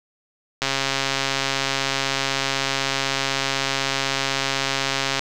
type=click train; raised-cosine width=0.2 ms; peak=-4 dBFS; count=623; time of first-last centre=0.62-5.194 s; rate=136 Hz; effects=none

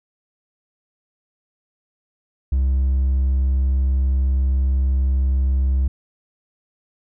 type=tone with hard clipping; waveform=sine; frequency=66.3 Hz; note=C2; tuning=23 cents sharp; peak=-16 dBFS; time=2.52-5.88 s; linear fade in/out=5 ms; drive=2 dB; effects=none

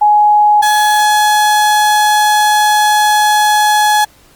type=tone pair in turn; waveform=sine / 35% pulse; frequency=837 / 844.3 Hz; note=G#5 / G#5; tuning=+13 / +28 cents; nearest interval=unison; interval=15 cents; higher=second; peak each=-5 / -6 dBFS; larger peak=first; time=0.01-0.62 / 0.62-4.05 s; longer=second; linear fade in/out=10 ms; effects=pink hiss -46 dBFS RMS until 4.35 s + Opus 32 kbps

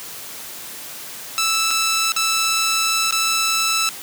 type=tone with dropouts; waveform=10% pulse; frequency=1318.5 Hz; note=E6; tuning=in tune; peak=-9 dBFS; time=1.38-3.89 s; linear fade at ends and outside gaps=0 ms; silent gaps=1.707-1.711 / 2.12-2.164 / 3.109-3.125 s; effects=white hiss -34 dBFS RMS until 4.02 s + high-pass 100 Hz 12 dB/octave

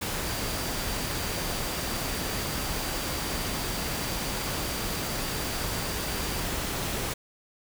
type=tone in noise; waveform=sine; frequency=4698 Hz; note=D8; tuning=in tune; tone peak=-42 dBFS; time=0.24-6.43 s; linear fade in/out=10 ms; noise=pink; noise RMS=-31 dBFS; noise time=0.01-7.14 s; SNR=-14 dB; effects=none

